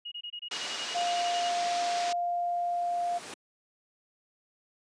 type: tone bursts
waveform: sine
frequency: 2881 Hz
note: F#7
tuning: 47 cents flat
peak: -36 dBFS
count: 16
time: 0.05-1.498 s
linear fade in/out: 10 ms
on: 68 ms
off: 24 ms
type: low-pass noise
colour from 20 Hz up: white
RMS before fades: -37 dBFS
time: 0.51-2.13 s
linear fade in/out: 5 ms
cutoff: 6000 Hz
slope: 24 dB/octave
type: tone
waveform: sine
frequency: 700 Hz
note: F5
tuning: 4 cents sharp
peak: -27 dBFS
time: 0.94-3.19 s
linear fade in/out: 20 ms
type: noise with exponential growth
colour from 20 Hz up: pink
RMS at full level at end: -39 dBFS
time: 1.86-3.34 s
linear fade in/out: 2 ms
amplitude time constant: 320 ms
effects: high-pass 300 Hz 12 dB/octave + resampled to 22050 Hz